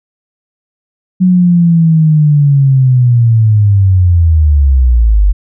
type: linear sweep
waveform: sine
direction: down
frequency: 185.5 to 46.66 Hz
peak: -4 dBFS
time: 1.2-5.33 s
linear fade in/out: 20 ms
effects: none